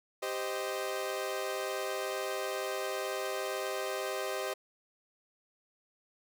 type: chord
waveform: sawtooth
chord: C minor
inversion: second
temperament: equal with one note detuned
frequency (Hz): 392 / 520.2 / 622.3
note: G4 / C5 / Eb5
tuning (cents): 0 / -10 / 0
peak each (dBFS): -34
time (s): 0.22-4.54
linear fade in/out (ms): 10
effects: none